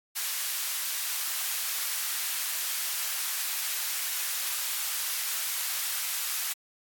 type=high-pass noise; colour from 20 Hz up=white; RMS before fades=-31 dBFS; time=0.15-6.54 s; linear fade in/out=20 ms; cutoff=1200 Hz; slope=12 dB/octave; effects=AAC 64 kbps